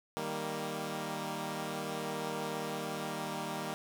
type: chord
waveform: 10% pulse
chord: Eb major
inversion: none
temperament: equal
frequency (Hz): 155.56 / 196 / 233.1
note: Eb3 / G3 / Bb3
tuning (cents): 0 / 0 / 0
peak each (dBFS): -32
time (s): 0.17-3.74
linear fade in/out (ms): 0
effects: none